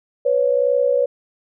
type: tone pair together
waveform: sine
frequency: 496.5 / 558.5 Hz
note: B4 / C#5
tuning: +9 / +13 cents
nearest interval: major second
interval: 204 cents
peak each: -17 dBFS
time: 0.25-1.06 s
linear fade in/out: 10 ms
effects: none